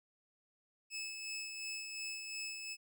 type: tone with tremolo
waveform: 20% pulse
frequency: 2602 Hz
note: E7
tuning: 23 cents flat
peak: -35 dBFS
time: 0.9-2.77 s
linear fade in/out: 50 ms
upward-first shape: sine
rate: 2.8 Hz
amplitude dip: 40%
effects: none